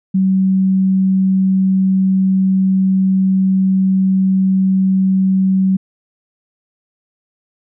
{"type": "tone", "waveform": "sine", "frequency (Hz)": 190, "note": "F#3", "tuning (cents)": 46, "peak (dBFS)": -10, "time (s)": [0.14, 5.77], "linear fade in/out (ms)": 10, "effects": []}